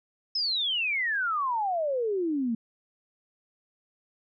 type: exponential sweep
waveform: sine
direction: down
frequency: 5274 to 220 Hz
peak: -25 dBFS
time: 0.35-2.55 s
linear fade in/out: 5 ms
effects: none